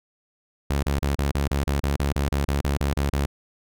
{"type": "tone bursts", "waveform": "sawtooth", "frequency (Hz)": 70.4, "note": "C#2", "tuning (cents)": 27, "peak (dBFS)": -17, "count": 16, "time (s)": [0.7, 3.26], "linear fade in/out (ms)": 5, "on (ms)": 130, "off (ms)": 32, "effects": []}